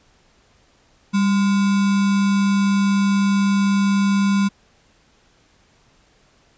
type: tone with sample-and-hold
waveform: sine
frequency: 198 Hz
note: G3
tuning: 18 cents sharp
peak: -14 dBFS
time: 1.13-4.49 s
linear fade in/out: 20 ms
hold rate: 1225 Hz
effects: pink hiss -57 dBFS RMS until 6.57 s + resampled to 16000 Hz